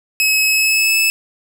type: tone with pitch glide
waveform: sawtooth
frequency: 2568 to 2613 Hz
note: E7 to E7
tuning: -46 to -16 cents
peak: -9 dBFS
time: 0.2-1.1 s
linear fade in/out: 0 ms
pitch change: +30 cents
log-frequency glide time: 0.46-0.98 s
effects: none